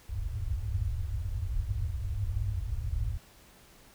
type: low-pass noise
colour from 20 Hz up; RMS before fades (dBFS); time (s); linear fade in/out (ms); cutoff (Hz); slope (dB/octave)
white; -32; 0.09-3.18; 5; 110; 96
effects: pink hiss -57 dBFS RMS until 3.94 s